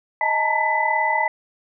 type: tone cluster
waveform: sine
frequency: 626 / 864 / 904 / 941 / 1999 Hz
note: D#5 / A5 / A5 / A#5 / B6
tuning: +10 / -32 / +47 / +16 / +20 cents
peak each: -28 / -23 / -23 / -28 / -22 dBFS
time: 0.21-1.28 s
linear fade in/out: 2 ms
effects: none